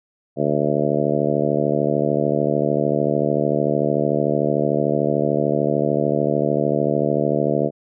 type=harmonic tone; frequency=73.42 Hz; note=D2; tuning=in tune; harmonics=2 / 3 / 4 / 5 / 6 / 7 / 8 / 9; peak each=-25 / -25 / -25 / -25 / -25 / -25 / -25 / -25 dBFS; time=0.36-7.71 s; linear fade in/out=50 ms; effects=none